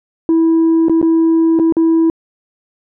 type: tone with dropouts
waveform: sine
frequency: 327.2 Hz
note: E4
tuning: 13 cents flat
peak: -6 dBFS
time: 0.29-2.1 s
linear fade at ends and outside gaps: 1 ms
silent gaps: 0.884-0.896 / 1.015-1.027 / 1.59-1.597 / 1.724-1.768 s
effects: tanh soft clip ceiling -7 dBFS